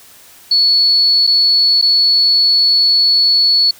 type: tone with dropouts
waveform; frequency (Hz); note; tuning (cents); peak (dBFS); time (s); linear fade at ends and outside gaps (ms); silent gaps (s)
sine; 4411; C#8; -9; -8; 0.51-3.71; 5; 1.268-1.273 / 1.815-1.823
effects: white hiss -42 dBFS RMS until 3.79 s